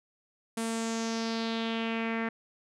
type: tone with low-pass filter sweep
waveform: sawtooth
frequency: 226.9 Hz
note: A#3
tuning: 47 cents flat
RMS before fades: -32 dBFS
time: 0.57-2.29 s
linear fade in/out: 5 ms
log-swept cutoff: 9700 to 1900 Hz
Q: 3.1
effects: none